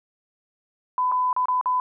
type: tone with dropouts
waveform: sine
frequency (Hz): 1004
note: B5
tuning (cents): +28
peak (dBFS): -19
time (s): 0.98-1.8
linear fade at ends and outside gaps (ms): 1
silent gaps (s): 1.116-1.121 / 1.329-1.364 / 1.456-1.484 / 1.612-1.658
effects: none